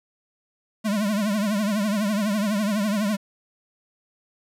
square tone with vibrato, 207.7 Hz, G#3, in tune, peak -22 dBFS, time 0.84-3.17 s, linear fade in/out 20 ms, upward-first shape triangle, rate 12 Hz, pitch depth 130 cents each way, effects resampled to 32000 Hz + 8-bit

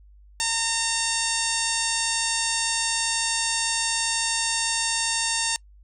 harmonic tone, 913 Hz, A#5, 36 cents flat, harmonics 1 / 2 / 3 / 4 / 5 / 6 / 7 / 8 / 9 / 10, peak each -32 / -32 / -32 / -32 / -32 / -32 / -32 / -32 / -32 / -32 dBFS, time 0.4-5.56 s, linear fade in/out 0 ms, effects noise-tail reverb RT60 0.1 s tail -25 dB re dry + added 50 Hz sine -48 dBFS peak until 5.83 s

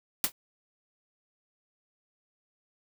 white noise with exponential decay, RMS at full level -21 dBFS, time 0.24-0.32 s, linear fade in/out 1 ms, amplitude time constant 17 ms, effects none

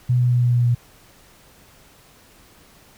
sine tone with pitch steps, 124 / 123.29 / 122.58 / 121.87 / 121.17 / 120.47 Hz, B2 / B2 / B2 / B2 / B2 / B2, +7 / -3 / -13 / -23 / -33 / -43 cents, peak -14 dBFS, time 0.09-0.75 s, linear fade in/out 10 ms, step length 110 ms, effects pink hiss -51 dBFS RMS until 2.97 s

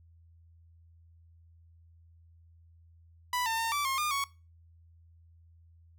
sawtooth tone with pitch steps, 989 / 902 / 910 / 1161 / 1073 / 1210 / 1113 Hz, B5 / A5 / A#5 / D6 / C6 / D#6 / C#6, +2 / +43 / -42 / -20 / +43 / -49 / +7 cents, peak -25 dBFS, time 3.33-4.24 s, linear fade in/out 2 ms, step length 130 ms, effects noise-tail reverb RT60 0.3 s tail -21 dB re dry + added 83 Hz sine -56 dBFS peak until 5.98 s

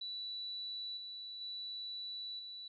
sine tone with level steps, 3951 Hz, B7, in tune, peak -40 / -44 / -41 / -45 dBFS, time 0.01-2.68 s, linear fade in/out 5 ms, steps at 0.97 / 1.41 / 2.39 s, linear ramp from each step 2 ms, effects none

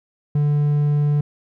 triangle tone, 146.8 Hz, D3, in tune, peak -13 dBFS, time 0.35-1.21 s, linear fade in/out 5 ms, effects none

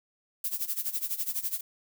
violet noise with tremolo, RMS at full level -29 dBFS, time 0.44-1.61 s, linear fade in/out 5 ms, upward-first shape sine, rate 12 Hz, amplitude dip 85%, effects none

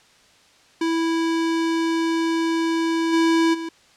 square tone with level steps, 329 Hz, E4, 3 cents flat, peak -20 / -16 / -28 dBFS, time 0.81-3.69 s, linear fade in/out 5 ms, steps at 3.12 / 3.53 s, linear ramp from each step 20 ms, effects white hiss -54 dBFS RMS until 3.96 s + low-pass 6000 Hz 12 dB/octave

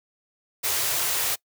white band-stop noise, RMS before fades -25 dBFS, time 0.63-1.36 s, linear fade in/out 20 ms, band 140 to 320 Hz, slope 48 dB/octave, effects noise-tail reverb RT60 0.1 s tail -23 dB re dry + high-pass 80 Hz 12 dB/octave

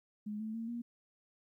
sine tone with pitch steps, 210.1 / 218.6 / 227.5 / 236.8 Hz, G#3 / A3 / A#3 / A#3, +20 / -11 / -42 / +27 cents, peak -37 dBFS, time 0.26-0.82 s, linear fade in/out 10 ms, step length 140 ms, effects 13-bit

